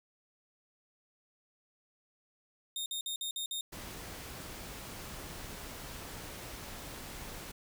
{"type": "tone bursts", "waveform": "sawtooth", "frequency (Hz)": 3675, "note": "A#7", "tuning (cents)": -25, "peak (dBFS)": -32, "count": 6, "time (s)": [2.76, 3.61], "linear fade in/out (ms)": 2, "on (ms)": 100, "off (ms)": 50}
{"type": "noise", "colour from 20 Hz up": "pink", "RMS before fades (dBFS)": -45, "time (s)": [3.72, 7.52], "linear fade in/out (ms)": 10}
{"effects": []}